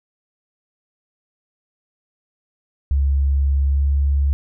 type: tone with pitch glide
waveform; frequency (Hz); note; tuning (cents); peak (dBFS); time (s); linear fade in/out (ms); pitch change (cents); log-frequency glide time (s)
sine; 69.3 to 70.11; C#2 to C#2; 0 to +20; -14; 2.91-4.33; 0; +20; 3.7-3.8
effects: none